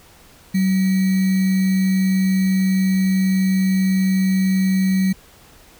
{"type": "tone with sample-and-hold", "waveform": "sine", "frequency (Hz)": 189.2, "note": "F#3", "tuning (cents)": 39, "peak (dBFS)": -14, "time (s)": [0.54, 5.13], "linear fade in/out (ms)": 10, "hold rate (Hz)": 2100, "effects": ["pink hiss -48 dBFS RMS until 5.79 s"]}